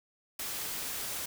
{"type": "noise", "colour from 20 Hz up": "white", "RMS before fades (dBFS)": -37, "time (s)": [0.39, 1.26], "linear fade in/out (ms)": 5, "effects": []}